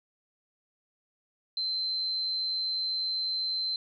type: tone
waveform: sine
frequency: 4094 Hz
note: C8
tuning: 38 cents flat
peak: -28 dBFS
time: 1.57-3.76 s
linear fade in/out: 2 ms
effects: none